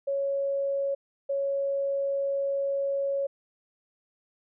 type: tone pair in turn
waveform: sine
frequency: 554.4 / 554.4 Hz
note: C#5 / C#5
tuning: 0 / 0 cents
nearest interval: unison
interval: 0 cents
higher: neither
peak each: -25 / -25 dBFS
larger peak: neither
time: 0.07-0.95 / 1.29-3.27 s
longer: second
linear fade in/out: 10 ms
effects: none